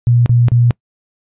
sine tone bursts, 120 Hz, B2, 49 cents flat, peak -7 dBFS, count 3, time 0.07-0.708 s, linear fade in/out 0 ms, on 190 ms, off 34 ms, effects noise-tail reverb RT60 0.1 s tail -25 dB re dry + resampled to 8000 Hz

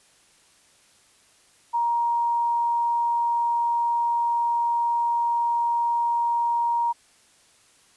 sine tone, 941 Hz, A#5, 16 cents sharp, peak -20 dBFS, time 1.73-6.93 s, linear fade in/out 20 ms, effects white hiss -58 dBFS RMS until 7.96 s + resampled to 24000 Hz

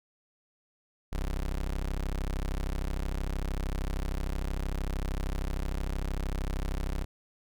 30% pulse tone, 33.09 Hz, C1, 20 cents sharp, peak -27 dBFS, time 1.12-7.05 s, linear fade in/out 10 ms, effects none

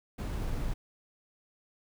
brown noise with sample-and-hold, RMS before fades -33 dBFS, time 0.18-0.74 s, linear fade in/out 10 ms, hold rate 11025 Hz, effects none

